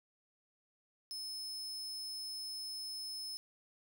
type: tone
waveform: 40% pulse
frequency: 5210 Hz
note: E8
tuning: 21 cents flat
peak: -40 dBFS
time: 1.11-3.37 s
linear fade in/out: 0 ms
effects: 13-bit